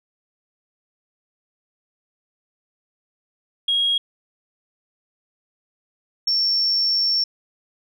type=tone pair in turn; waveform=sine; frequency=3283 / 5448 Hz; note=G#7 / F8; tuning=-21 / -44 cents; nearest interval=major sixth; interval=877 cents; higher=second; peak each=-16 / -16 dBFS; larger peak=neither; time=3.68-3.98 / 6.27-7.24 s; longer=second; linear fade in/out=5 ms; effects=tanh soft clip ceiling -12 dBFS